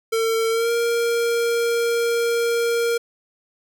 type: tone with pitch glide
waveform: square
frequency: 451.6 to 467.5 Hz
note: A4 to A#4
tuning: +45 to +5 cents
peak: -19 dBFS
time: 0.12-2.98 s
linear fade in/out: 10 ms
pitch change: +60 cents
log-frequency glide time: 0.5-0.71 s
effects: none